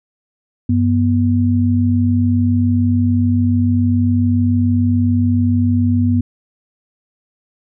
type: tone pair together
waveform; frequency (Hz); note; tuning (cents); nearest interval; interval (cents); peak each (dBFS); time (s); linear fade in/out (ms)
sine; 96.7 / 243.7; G2 / B3; -23 / -23; octave + major third; 1600; -14; 0.69-6.21; 5
effects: none